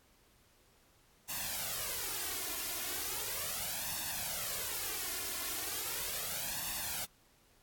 white noise with flanger, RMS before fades -38 dBFS, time 1.28-7.06 s, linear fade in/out 20 ms, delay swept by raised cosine 1.1 to 2.9 ms, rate 0.37 Hz, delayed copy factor +0.75, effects pink hiss -67 dBFS RMS until 7.62 s + AAC 64 kbps

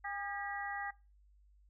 harmonic tone with a mistuned harmonic, 403.7 Hz, G#4, 49 cents flat, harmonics 2 / 3 / 4 / 5, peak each -41 / -47 / -45 / -43 dBFS, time 0.04-0.91 s, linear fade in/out 10 ms, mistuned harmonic 5, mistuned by -74 cents, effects noise-tail reverb RT60 0.3 s tail -22 dB re dry + added 50 Hz sine -62 dBFS peak until 1.69 s

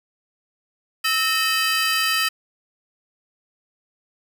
square tone cluster, 1307 / 1843 / 2569 / 3059 / 4808 Hz, E6 / A#6 / E7 / G7 / D8, -15 / -20 / -45 / -43 / +40 cents, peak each -26 dBFS, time 1.04-2.29 s, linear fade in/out 10 ms, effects none

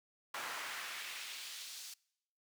brown noise with high-pass filter sweep, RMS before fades -45 dBFS, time 0.34-1.94 s, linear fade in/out 5 ms, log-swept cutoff 1100 to 5200 Hz, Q 1.2, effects noise-tail reverb RT60 0.8 s tail -25 dB re dry

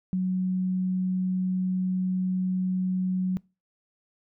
sine tone, 185 Hz, F#3, in tune, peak -23 dBFS, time 0.13-3.37 s, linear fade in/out 0 ms, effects noise-tail reverb RT60 0.3 s tail -25 dB re dry

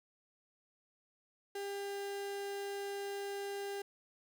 35% pulse tone, 399.8 Hz, G4, 34 cents sharp, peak -37 dBFS, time 1.55-3.82 s, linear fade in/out 5 ms, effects none

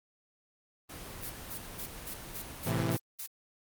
pink noise, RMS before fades -44 dBFS, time 0.89-2.84 s, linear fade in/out 10 ms
blue noise bursts, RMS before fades -40 dBFS, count 8, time 1.22-3.268 s, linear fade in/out 10 ms, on 81 ms, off 200 ms
sawtooth chord, A minor, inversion none, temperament equal with one note detuned, 110 / 130.81 / 166.06 Hz, A2 / C3 / E3, 0 / 0 / +13 cents, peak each -29 dBFS, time 2.66-2.97 s, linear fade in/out 10 ms
effects Opus 24 kbps

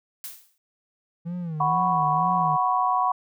blue noise with exponential decay, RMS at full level -33 dBFS, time 0.24-0.58 s, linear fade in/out 1 ms, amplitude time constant 72 ms
triangle tone with vibrato, 164.81 Hz, E3, in tune, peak -26 dBFS, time 1.25-2.57 s, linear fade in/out 20 ms, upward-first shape sine, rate 2.1 Hz, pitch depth 140 cents each way
sine chord, F# suspended fourth, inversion none, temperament equal, 740 / 987.8 / 1108.7 Hz, F#5 / B5 / C#6, 0 / 0 / 0 cents, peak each -24 dBFS, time 1.6-3.12 s, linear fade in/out 5 ms
effects none

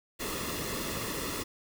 pink noise with comb filter, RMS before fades -35 dBFS, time 0.19-1.44 s, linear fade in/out 20 ms, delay 1.3 ms, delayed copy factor -0.6, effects none

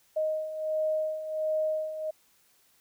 sine beating tone pair, 622.3 / 623.7 Hz, D#5 / D#5, 0 / +4 cents, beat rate 1.4 Hz, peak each -34 / -28 dBFS, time 0.16-2.11 s, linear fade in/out 10 ms, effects white hiss -65 dBFS RMS until 2.8 s

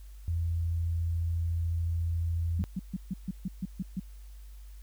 sine tone, 84 Hz, E2, 33 cents sharp, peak -27 dBFS, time 0.28-2.64 s, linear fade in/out 0 ms
sine tone bursts, 186.5 Hz, F#3, 14 cents sharp, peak -29 dBFS, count 9, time 2.59-3.998 s, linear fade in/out 5 ms, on 32 ms, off 140 ms
effects added 50 Hz sine -44 dBFS peak until 4.82 s + white hiss -63 dBFS RMS until 4.82 s

